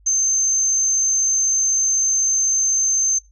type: tone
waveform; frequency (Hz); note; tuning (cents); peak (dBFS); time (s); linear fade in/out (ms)
sine; 6272; G8; 0; -15; 0.06-3.19; 10
effects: noise-tail reverb RT60 0.2 s tail -20 dB re dry + added 50 Hz sine -49 dBFS peak until 3.31 s